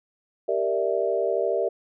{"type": "chord", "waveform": "sine", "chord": "E half-diminished seventh", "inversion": "first", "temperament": "equal", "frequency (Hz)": [392, 466.2, 587.3, 659.3], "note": ["G4", "Bb4", "D5", "E5"], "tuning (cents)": [0, 0, 0, 0], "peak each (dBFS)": -27, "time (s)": [0.48, 1.69], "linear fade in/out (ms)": 10, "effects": []}